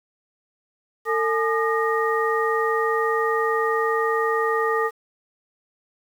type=tone cluster; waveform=sine; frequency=450.1 / 849 / 1215 / 1871 Hz; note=A4 / G#5 / D#6 / A#6; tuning=+39 / +38 / -42 / +6 cents; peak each=-22 / -29 / -24 / -27 dBFS; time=1.05-4.91 s; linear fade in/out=50 ms; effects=8-bit